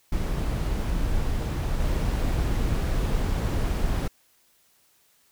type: noise with level steps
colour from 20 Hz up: brown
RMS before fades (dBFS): -26 / -24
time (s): 0.12-4.08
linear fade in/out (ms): 5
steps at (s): 1.8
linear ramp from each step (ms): 2
effects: white hiss -63 dBFS RMS until 5.31 s